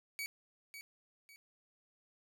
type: tone with echo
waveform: sawtooth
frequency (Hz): 2266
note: C#7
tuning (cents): +37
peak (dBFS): -35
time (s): 0.19-0.26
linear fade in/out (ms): 0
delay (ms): 550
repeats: 2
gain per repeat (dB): -9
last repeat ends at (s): 1.36
effects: none